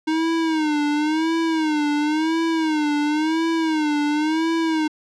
square tone with vibrato, 311.1 Hz, D#4, in tune, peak -19 dBFS, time 0.07-4.88 s, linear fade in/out 10 ms, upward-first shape sine, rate 0.95 Hz, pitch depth 100 cents each way, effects low-pass 5000 Hz 12 dB/octave

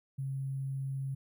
sine tone with sample-and-hold, 135.3 Hz, C#3, 42 cents flat, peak -33 dBFS, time 0.18-1.15 s, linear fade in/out 10 ms, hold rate 11025 Hz, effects none

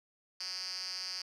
5% pulse tone with band-pass filter, 185 Hz, F#3, in tune, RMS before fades -40 dBFS, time 0.4-1.22 s, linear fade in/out 5 ms, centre 4700 Hz, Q 8.9, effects none

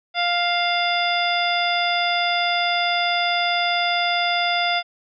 harmonic tone with a mistuned harmonic, 700 Hz, F5, 4 cents sharp, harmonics 1 / 2 / 3 / 4 / 5 / 7, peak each -22 / -27 / -25 / -30 / -25 / -30 dBFS, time 0.14-4.83 s, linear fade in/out 50 ms, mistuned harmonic 4, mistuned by -22 cents, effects none

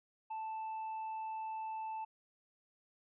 triangle tone, 880 Hz, A5, in tune, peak -37 dBFS, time 0.3-2.05 s, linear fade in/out 10 ms, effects resampled to 8000 Hz

